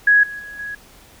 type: tone with level steps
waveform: sine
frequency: 1667 Hz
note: G#6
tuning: 6 cents sharp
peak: -9 / -28 / -32 / -26 dBFS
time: 0.07-0.75 s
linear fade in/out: 5 ms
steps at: 0.23 / 0.39 / 0.59 s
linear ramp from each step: 5 ms
effects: pink hiss -47 dBFS RMS until 1.2 s